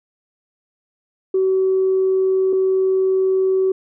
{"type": "tone pair in turn", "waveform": "sine", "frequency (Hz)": [379, 379], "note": ["F#4", "F#4"], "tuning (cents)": [42, 42], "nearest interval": "unison", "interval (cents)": 0, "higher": "neither", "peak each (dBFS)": -13, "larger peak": "neither", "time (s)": [[1.34, 2.53], [2.53, 3.72]], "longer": "neither", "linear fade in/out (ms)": 5, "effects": ["tanh soft clip ceiling -9 dBFS"]}